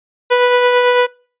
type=tone with tremolo; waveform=sawtooth; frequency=492.4 Hz; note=B4; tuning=5 cents flat; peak=-4 dBFS; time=0.3-1.07 s; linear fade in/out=20 ms; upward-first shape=triangle; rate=9 Hz; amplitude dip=35%; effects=noise-tail reverb RT60 0.4 s tail -24 dB re dry + resampled to 8000 Hz